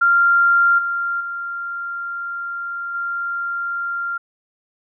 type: tone with level steps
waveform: sine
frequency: 1389 Hz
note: F6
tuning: 10 cents flat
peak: -11 / -19 / -24 / -21 dBFS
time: 0.01-4.18 s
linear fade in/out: 10 ms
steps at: 0.78 / 1.2 / 2.94 s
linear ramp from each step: 10 ms
effects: none